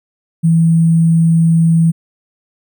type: tone with sample-and-hold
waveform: sine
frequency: 164.81 Hz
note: E3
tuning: in tune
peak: -7 dBFS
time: 0.43-1.92 s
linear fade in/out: 20 ms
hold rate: 8820 Hz
effects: none